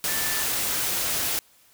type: tone in noise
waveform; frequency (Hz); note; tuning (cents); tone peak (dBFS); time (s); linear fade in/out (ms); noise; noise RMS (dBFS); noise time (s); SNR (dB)
sine; 1760; A6; 0; -33; 0.08-0.44; 0; white; -26; 0.04-1.39; -10
effects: white hiss -58 dBFS RMS until 1.73 s